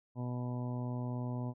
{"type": "harmonic tone", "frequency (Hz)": 123.47, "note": "B2", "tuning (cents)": 0, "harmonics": [1, 2, 3, 4, 5, 6, 7, 8], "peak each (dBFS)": [-36, -40, -50, -52, -49, -55, -52, -52], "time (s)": [0.15, 1.54], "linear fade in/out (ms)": 50, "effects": []}